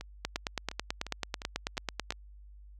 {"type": "two click trains", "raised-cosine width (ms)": 0.2, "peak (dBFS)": [-23, -14], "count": [7, 18], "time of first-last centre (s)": [[0.01, 2.123], [0.25, 2.106]], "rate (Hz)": [2.84, 9.16], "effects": ["added 50 Hz sine -49 dBFS peak until 2.79 s"]}